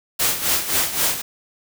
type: noise with tremolo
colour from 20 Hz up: white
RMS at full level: -18 dBFS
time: 0.19-1.22 s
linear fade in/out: 10 ms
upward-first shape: sine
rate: 3.8 Hz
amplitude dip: 70%
effects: none